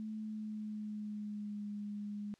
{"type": "tone with pitch glide", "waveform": "sine", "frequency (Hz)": [216.5, 206.5], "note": ["A3", "G#3"], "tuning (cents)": [-28, -10], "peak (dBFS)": -39, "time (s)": [0, 2.34], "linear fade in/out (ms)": 0, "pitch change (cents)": -82, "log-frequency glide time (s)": [0.14, 1.66], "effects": ["white hiss -71 dBFS RMS until 2.39 s", "low-pass 6000 Hz 12 dB/octave"]}